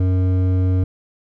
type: tone with hard clipping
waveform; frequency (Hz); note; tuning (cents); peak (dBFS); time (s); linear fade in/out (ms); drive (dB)
sine; 92.5; F#2; 0; -16; 0-0.84; 5; 10
effects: none